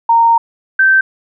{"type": "tone pair in turn", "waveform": "sine", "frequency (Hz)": [924, 1554], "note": ["A#5", "G6"], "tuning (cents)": [-16, -16], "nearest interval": "major sixth", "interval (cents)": 900, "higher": "second", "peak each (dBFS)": -6, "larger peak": "neither", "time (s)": [[0.09, 0.38], [0.79, 1.01]], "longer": "first", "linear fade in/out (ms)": 5, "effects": []}